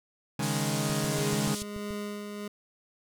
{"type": "chord", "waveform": "sawtooth", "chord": "C# suspended second", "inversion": "none", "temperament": "equal", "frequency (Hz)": [138.59, 155.56, 207.7], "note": ["C#3", "D#3", "G#3"], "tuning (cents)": [0, 0, 0], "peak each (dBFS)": -28, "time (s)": [0.39, 1.55], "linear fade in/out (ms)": 5}
{"type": "band-pass noise", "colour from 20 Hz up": "white", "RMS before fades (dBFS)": -38, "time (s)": [0.42, 1.63], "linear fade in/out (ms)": 10, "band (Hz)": [3000, 9700], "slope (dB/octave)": 24}
{"type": "click train", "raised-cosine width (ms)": 5, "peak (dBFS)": -29, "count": 8, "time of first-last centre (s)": [0.9, 1.907], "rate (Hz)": 6.95}
{"type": "tone with tremolo", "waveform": "25% pulse", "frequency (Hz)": 206.5, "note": "G#3", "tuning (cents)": -10, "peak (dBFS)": -29, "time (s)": [1.12, 2.48], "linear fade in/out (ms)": 5, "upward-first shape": "sine", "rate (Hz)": 1.5, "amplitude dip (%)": 40}
{"effects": []}